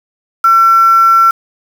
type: tone with quantisation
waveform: sine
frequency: 1350 Hz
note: E6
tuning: 41 cents sharp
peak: -4 dBFS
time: 0.44-1.31 s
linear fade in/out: 5 ms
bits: 4
effects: none